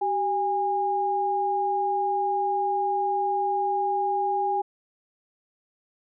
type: tone pair together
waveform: sine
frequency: 385.5 / 816 Hz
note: G4 / G#5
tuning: -29 / -31 cents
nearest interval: octave + minor second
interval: 1298 cents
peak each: -29 / -23 dBFS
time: 0.01-4.62 s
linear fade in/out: 10 ms
effects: none